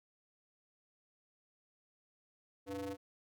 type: ring-modulated tone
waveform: square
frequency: 100.9 Hz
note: G#2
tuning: 49 cents flat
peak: -37 dBFS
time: 2.66-2.97 s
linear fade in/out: 50 ms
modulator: 391 Hz
effects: none